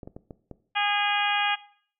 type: clicks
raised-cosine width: 2 ms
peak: -26 dBFS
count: 5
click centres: 0.032 / 0.075 / 0.165 / 0.308 / 0.513 s
type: harmonic tone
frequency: 410 Hz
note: G#4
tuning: 22 cents flat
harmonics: 2 / 3 / 4 / 5 / 6 / 7 / 8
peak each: -26 / -32 / -30 / -33 / -28 / -31 / -33 dBFS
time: 0.75-1.56 s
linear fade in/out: 20 ms
effects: noise-tail reverb RT60 0.5 s tail -17 dB re dry